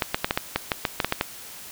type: clicks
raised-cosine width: 0.3 ms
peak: -5 dBFS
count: 12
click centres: 0.022 / 0.145 / 0.245 / 0.309 / 0.375 / 0.56 / 0.718 / 0.852 / 1.002 / 1.046 / 1.124 / 1.211 s
effects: white hiss -41 dBFS RMS until 1.71 s